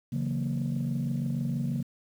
sine chord, F# dominant seventh, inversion second, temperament equal, 138.59 / 164.81 / 185 / 233.1 Hz, C#3 / E3 / F#3 / A#3, 0 / 0 / 0 / 0 cents, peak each -29 / -34 / -35 / -31 dBFS, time 0.12-1.83 s, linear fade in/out 10 ms, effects tanh soft clip ceiling -22 dBFS + 9-bit

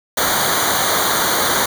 pink noise with comb filter, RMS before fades -17 dBFS, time 0.17-1.66 s, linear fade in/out 5 ms, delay 0.38 ms, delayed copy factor -1, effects none

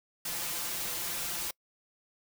white noise with comb filter, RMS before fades -35 dBFS, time 0.25-1.51 s, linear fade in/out 5 ms, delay 5.8 ms, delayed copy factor +0.9, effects noise-tail reverb RT60 0.1 s tail -26 dB re dry

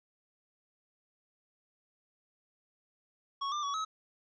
square tone with pitch steps, 1109 / 1191 / 1129 / 1283 Hz, C#6 / D6 / C#6 / E6, 0 / +24 / +31 / -47 cents, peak -33 dBFS, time 3.41-3.85 s, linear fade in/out 10 ms, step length 110 ms, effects resampled to 16000 Hz + 12-bit

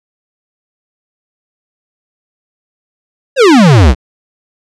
square exponential sweep, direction down, 576 to 55.5 Hz, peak -3 dBFS, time 3.36-3.95 s, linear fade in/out 50 ms, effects low-pass 6000 Hz 12 dB/octave

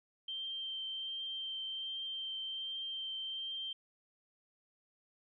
sine tone with vibrato, 3140 Hz, G7, 2 cents sharp, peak -38 dBFS, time 0.28-3.73 s, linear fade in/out 5 ms, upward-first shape triangle, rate 1.3 Hz, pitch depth 11 cents each way, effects none

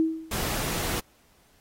sine tone with exponential decay, 321.5 Hz, E4, 43 cents flat, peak -17 dBFS, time 0-0.44 s, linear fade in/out 0 ms, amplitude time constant 94 ms
pink noise, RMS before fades -30 dBFS, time 0.31-1 s, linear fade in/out 5 ms
effects pink hiss -62 dBFS RMS until 1.6 s + AAC 48 kbps

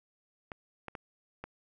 clicks, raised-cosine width 0.5 ms, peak -25 dBFS, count 4, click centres 0.518 / 0.883 / 0.952 / 1.44 s, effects none

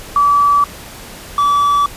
sine / triangle tone pair in turn, 1151 / 1151 Hz, D6 / D6, -35 / -35 cents, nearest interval unison, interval 0 cents, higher neither, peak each -8 dBFS, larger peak neither, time 0.16-0.64 / 1.38-1.86 s, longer neither, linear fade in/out 2 ms, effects pink hiss -33 dBFS RMS until 1.96 s + resampled to 32000 Hz

